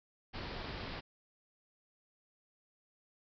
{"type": "low-pass noise", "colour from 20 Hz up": "pink", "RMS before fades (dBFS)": -43, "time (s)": [0.33, 1.01], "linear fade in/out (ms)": 20, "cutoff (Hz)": 5100, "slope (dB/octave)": 96, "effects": []}